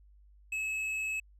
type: tone with tanh clipping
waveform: triangle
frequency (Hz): 2585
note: E7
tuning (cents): -34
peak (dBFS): -33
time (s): 0.52-1.2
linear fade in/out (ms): 5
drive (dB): 11
effects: added 50 Hz sine -56 dBFS peak until 1.39 s